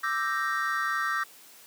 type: chord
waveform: triangle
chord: E half-diminished seventh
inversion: third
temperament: equal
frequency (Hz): 1174.7 / 1318.5 / 1568 / 1864.7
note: D6 / E6 / G6 / Bb6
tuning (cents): 0 / 0 / 0 / 0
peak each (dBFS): -30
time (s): 0.03-1.24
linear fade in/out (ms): 10
effects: white hiss -52 dBFS RMS until 1.66 s + high-pass 200 Hz 12 dB/octave